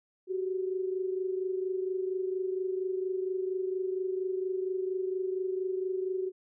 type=tone pair together; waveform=sine; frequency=372.4 / 396.7 Hz; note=F#4 / G4; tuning=+11 / +21 cents; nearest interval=minor second; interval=110 cents; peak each=-30 / -37 dBFS; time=0.27-6.32 s; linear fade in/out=50 ms; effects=none